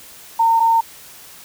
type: tone pair in turn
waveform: sine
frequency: 912 / 912 Hz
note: A#5 / A#5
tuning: -38 / -38 cents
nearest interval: unison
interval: 0 cents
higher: neither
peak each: -11 dBFS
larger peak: neither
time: 0.39-0.6 / 0.6-0.81 s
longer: neither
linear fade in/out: 10 ms
effects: white hiss -41 dBFS RMS until 1.44 s